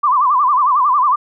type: tone with vibrato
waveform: sine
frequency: 1090 Hz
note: C#6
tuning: 29 cents flat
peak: -10 dBFS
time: 0.03-1.16 s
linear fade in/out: 10 ms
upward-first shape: sine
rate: 11 Hz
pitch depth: 170 cents each way
effects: none